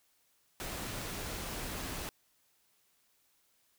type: noise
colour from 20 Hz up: pink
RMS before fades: -40 dBFS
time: 0.6-2.09 s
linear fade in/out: 0 ms
effects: white hiss -72 dBFS RMS until 3.78 s